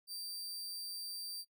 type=tone; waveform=sawtooth; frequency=4679 Hz; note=D8; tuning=7 cents flat; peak=-39 dBFS; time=0.07-1.45 s; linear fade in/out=50 ms; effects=noise-tail reverb RT60 0.1 s tail -22 dB re dry